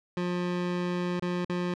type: tone with dropouts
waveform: 25% pulse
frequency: 177.6 Hz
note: F3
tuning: 29 cents sharp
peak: -24 dBFS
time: 0.17-1.74 s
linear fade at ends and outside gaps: 2 ms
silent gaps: 1.196-1.223 / 1.448-1.496 s
effects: low-pass 4000 Hz 12 dB/octave